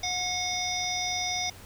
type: harmonic tone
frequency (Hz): 726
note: F#5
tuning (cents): -33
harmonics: 1 / 3 / 5 / 7 / 8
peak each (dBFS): -34 / -34 / -34 / -34 / -34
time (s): 0.03-1.5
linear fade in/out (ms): 5
effects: added 90 Hz sine -49 dBFS peak until 1.65 s + pink hiss -49 dBFS RMS until 1.65 s